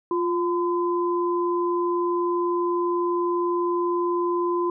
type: tone pair together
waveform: sine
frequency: 350.1 / 1018 Hz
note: F4 / C6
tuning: +4 / -48 cents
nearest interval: octave + tritone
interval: 1848 cents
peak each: -22 / -26 dBFS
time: 0.11-4.7 s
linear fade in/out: 2 ms
effects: none